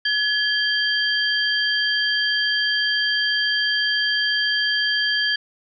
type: tone cluster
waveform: sine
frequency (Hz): 1695 / 3177 / 4670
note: G#6 / G7 / D8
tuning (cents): +35 / +23 / -11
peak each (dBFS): -21 / -23 / -25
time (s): 0.05-5.36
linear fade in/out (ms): 5
effects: none